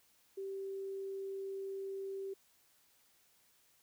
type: tone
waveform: sine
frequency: 389.2 Hz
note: G4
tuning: 12 cents flat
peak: -39 dBFS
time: 0.37-2.34 s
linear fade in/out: 10 ms
effects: white hiss -70 dBFS RMS until 3.82 s